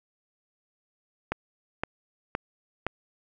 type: click train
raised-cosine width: 0.5 ms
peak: -12 dBFS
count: 4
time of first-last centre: 1.32-2.866 s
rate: 1.94 Hz
effects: none